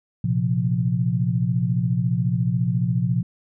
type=chord; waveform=sine; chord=Bb suspended second; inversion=none; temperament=equal; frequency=116.54 / 130.81 / 174.61 Hz; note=Bb2 / C3 / F3; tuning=0 / 0 / 0 cents; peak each=-23 dBFS; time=0.24-3.23 s; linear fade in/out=5 ms; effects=none